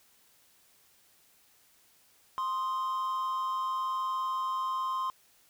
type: tone pair together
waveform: triangle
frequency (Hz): 1046.5 / 1244.5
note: C6 / D#6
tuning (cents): 0 / 0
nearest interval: minor third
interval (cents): 300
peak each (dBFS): -28 / -37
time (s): 2.38-5.1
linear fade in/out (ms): 0
effects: white hiss -64 dBFS RMS until 5.49 s